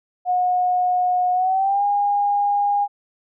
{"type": "tone with pitch glide", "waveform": "sine", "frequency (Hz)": [725, 813.8], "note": ["F#5", "G#5"], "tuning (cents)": [-35, -35], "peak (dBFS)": -16, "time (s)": [0.25, 2.88], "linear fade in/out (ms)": 50, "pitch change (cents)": 200, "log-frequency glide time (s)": [1.33, 1.84], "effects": []}